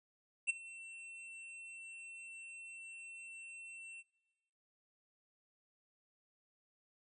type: tone with ADSR envelope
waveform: square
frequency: 2699 Hz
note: E7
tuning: 40 cents sharp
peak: -29 dBFS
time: 0.47-4.03 s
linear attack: 27 ms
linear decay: 15 ms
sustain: -21 dB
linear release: 36 ms
effects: noise-tail reverb RT60 1.0 s tail -20 dB re dry + resampled to 22050 Hz